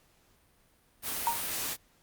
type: noise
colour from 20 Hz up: white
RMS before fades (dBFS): -34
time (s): 1.02-1.77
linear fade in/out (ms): 50
type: tone with exponential decay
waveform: sine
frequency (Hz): 932.3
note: A#5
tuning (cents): 0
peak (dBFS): -21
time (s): 1.27-1.44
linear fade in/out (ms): 1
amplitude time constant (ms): 36
effects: pink hiss -66 dBFS RMS until 2.02 s + Opus 48 kbps